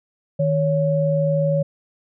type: tone pair together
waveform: sine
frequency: 156.23 / 559 Hz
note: D#3 / C#5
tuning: +7 / +14 cents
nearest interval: octave + minor seventh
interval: 2207 cents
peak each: -19 dBFS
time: 0.39-1.63 s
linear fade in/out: 10 ms
effects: none